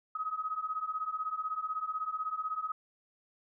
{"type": "beating tone pair", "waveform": "sine", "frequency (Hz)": [1257, 1273], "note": ["D#6", "D#6"], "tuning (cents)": [17, 39], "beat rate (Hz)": 16, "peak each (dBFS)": [-37, -35], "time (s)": [0.15, 2.72], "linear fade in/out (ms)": 5, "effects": []}